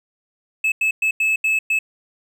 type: tone bursts at uneven times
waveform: triangle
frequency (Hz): 2600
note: E7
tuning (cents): -24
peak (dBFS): -14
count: 6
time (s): 0.64-0.72 / 0.81-0.91 / 1.02-1.11 / 1.2-1.36 / 1.44-1.59 / 1.7-1.79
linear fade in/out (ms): 5
effects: none